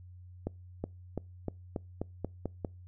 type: accelerating click train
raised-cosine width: 2 ms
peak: -20 dBFS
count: 9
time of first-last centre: 0.47-2.648 s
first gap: 370 ms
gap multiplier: 0.91
effects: noise-tail reverb RT60 0.3 s tail -26 dB re dry + added 90 Hz sine -48 dBFS peak until 2.87 s